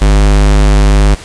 square tone, 50.6 Hz, G#1, 44 cents flat, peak -5 dBFS, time 0.01-1.15 s, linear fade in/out 10 ms, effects pink hiss -30 dBFS RMS until 1.24 s + resampled to 22050 Hz

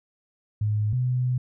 sine tone pair in turn, 105.8 / 125.82 Hz, G#2 / B2, +33 / +33 cents, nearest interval minor third, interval 300 cents, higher second, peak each -21 dBFS, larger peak neither, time 0.61-0.93 / 0.93-1.38 s, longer second, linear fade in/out 5 ms, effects none

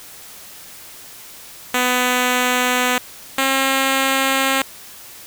5% pulse tone pair in turn, 249.5 / 268.5 Hz, B3 / C4, +18 / +45 cents, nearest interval minor second, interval 127 cents, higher second, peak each -4 dBFS, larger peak neither, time 1.74-2.98 / 3.38-4.62 s, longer neither, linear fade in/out 2 ms, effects white hiss -39 dBFS RMS until 5.26 s

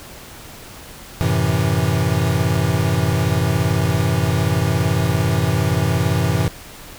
square chord, F# half-diminished seventh, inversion none, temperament equal, 92.5 / 110 / 130.81 / 164.81 Hz, F#2 / A2 / C3 / E3, 0 / 0 / 0 / 0 cents, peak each -22 dBFS, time 1.21-6.48 s, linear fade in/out 0 ms, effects pink hiss -38 dBFS RMS until 6.98 s

